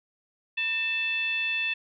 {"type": "tone with frequency modulation", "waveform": "sine", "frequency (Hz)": 2641, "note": "E7", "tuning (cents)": 3, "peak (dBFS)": -25, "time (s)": [0.57, 1.74], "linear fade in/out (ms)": 10, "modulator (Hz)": 836, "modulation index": 0.7, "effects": []}